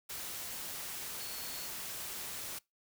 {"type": "tone in noise", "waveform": "sine", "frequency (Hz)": 4371, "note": "C#8", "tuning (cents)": -25, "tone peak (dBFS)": -49, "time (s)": [1.19, 1.68], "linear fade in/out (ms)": 10, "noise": "white", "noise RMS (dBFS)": -42, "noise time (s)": [0.09, 2.59], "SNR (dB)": -10, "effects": ["noise-tail reverb RT60 0.2 s tail -23 dB re dry"]}